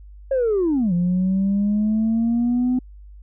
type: linear two-way sweep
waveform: sine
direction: down then up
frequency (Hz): 551 to 172.6 to 254.4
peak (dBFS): -15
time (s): 0.31-2.79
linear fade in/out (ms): 5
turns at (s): 0.93
effects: tanh soft clip ceiling -14 dBFS + added 50 Hz sine -39 dBFS peak until 3.22 s